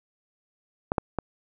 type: clicks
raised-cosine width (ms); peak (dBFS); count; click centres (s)
1; -10 / -8 / -12; 3; 0.919 / 0.982 / 1.187
effects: none